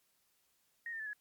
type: tone with pitch steps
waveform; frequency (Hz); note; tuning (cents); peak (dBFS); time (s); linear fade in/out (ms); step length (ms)
sine; 1867 / 1804.4 / 1744 / 1685.6; A#6 / A6 / A6 / G#6; +2 / +43 / -16 / +25; -39; 0.86-1.132; 2; 68
effects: white hiss -75 dBFS RMS until 1.2 s + MP3 96 kbps